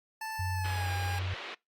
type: tone with pitch glide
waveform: 25% pulse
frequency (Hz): 880 to 811.6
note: A5 to G#5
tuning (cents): 0 to -40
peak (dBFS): -32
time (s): 0.21-1.19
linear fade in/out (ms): 5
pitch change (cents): -140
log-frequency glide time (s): 0.53-0.9
type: tone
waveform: sine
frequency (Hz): 92.5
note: F#2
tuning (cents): 0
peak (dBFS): -31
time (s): 0.39-1.34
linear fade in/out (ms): 5
type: band-pass noise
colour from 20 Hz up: white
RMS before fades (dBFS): -42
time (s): 0.64-1.55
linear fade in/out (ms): 10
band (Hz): 280 to 3400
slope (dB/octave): 24
effects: noise-tail reverb RT60 0.2 s tail -24 dB re dry + Opus 48 kbps